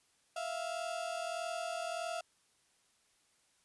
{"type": "tone pair together", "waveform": "35% pulse", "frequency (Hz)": [656.9, 698.5], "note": ["E5", "F5"], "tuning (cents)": [-6, 0], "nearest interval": "minor second", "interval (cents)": 106, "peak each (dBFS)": [-38, -38], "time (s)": [0.36, 2.21], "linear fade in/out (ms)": 5, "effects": ["white hiss -72 dBFS RMS until 3.64 s", "resampled to 24000 Hz"]}